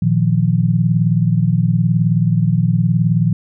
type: chord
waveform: sine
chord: Bb suspended fourth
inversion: none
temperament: equal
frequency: 116.54 / 155.56 / 174.61 Hz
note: Bb2 / Eb3 / F3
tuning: 0 / 0 / 0 cents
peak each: -16 dBFS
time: 0.02-3.33 s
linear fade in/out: 5 ms
effects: none